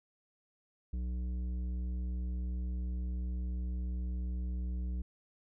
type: tone with tanh clipping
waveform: triangle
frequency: 61.4 Hz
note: B1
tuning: 9 cents flat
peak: -35 dBFS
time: 0.93-5.02 s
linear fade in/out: 5 ms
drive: 14 dB
effects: none